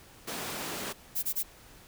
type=high-pass noise; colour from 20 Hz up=pink; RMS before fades=-37 dBFS; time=0.27-0.93 s; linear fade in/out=10 ms; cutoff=200 Hz; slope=12 dB/octave
type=noise bursts; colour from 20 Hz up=violet; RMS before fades=-30 dBFS; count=3; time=1.15-1.434 s; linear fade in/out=20 ms; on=80 ms; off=22 ms
effects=pink hiss -54 dBFS RMS until 1.87 s